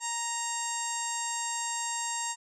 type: tone with low-pass filter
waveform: sawtooth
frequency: 932.3 Hz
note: A#5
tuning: in tune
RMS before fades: -33 dBFS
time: 0-2.36 s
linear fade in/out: 50 ms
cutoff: 7600 Hz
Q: 9.7
effects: none